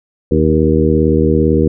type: harmonic tone with a mistuned harmonic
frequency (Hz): 77.78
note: D#2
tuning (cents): 0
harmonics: 1 / 2 / 3 / 4 / 5 / 6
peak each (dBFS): -16 / -16 / -16 / -16 / -16 / -16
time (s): 0.31-1.68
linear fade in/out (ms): 5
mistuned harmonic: 6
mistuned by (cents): +25
effects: none